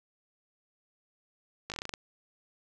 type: slowing click train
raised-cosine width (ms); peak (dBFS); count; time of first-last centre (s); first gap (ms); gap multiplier
0.2; -19; 9; 1.7-1.938; 18; 1.14
effects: none